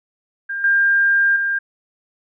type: tone with level steps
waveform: sine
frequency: 1600 Hz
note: G6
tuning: 35 cents sharp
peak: -22 / -12 / -17 dBFS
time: 0.49-1.59 s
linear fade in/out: 10 ms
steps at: 0.64 / 1.36 s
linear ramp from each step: 2 ms
effects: none